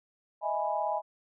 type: chord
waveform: sine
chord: E major seventh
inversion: third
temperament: equal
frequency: 622.3 / 659.3 / 830.6 / 987.8 Hz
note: D#5 / E5 / G#5 / B5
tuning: 0 / 0 / 0 / 0 cents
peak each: -34 / -35 / -31 / -35 dBFS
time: 0.41-1.02 s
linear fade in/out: 50 ms
effects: none